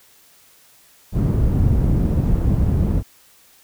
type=low-pass noise; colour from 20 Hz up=white; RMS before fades=-17 dBFS; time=1.12-3.03 s; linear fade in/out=50 ms; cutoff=130 Hz; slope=12 dB/octave; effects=white hiss -52 dBFS RMS until 3.63 s